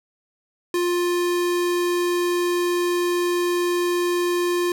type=tone; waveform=square; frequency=351.6 Hz; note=F4; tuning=12 cents sharp; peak=-20 dBFS; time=0.74-4.72 s; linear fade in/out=2 ms; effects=none